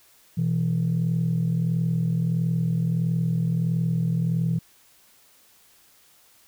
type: tone pair together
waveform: sine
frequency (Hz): 123.98 / 165.5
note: B2 / E3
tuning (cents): +7 / +7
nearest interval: perfect fourth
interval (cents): 500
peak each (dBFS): -24 / -21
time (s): 0.37-4.59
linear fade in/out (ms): 10
effects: tanh soft clip ceiling -16 dBFS + white hiss -57 dBFS RMS until 6.47 s